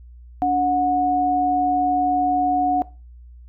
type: tone pair together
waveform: sine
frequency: 287.4 / 731 Hz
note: D4 / F#5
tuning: -37 / -21 cents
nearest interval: octave + major third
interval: 1616 cents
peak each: -23 / -17 dBFS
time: 0.42-2.82 s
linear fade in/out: 0 ms
effects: noise-tail reverb RT60 0.3 s tail -19 dB re dry + added 60 Hz sine -40 dBFS peak until 3.48 s